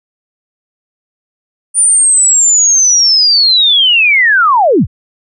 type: linear sweep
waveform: sine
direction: down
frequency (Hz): 9397 to 39.42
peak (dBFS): -5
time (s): 1.74-4.87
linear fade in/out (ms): 50
effects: none